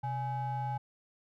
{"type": "ring-modulated tone", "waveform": "triangle", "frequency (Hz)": 353.5, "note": "F4", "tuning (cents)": 21, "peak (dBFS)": -27, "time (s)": [0.03, 0.78], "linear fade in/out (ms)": 10, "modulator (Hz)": 482, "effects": []}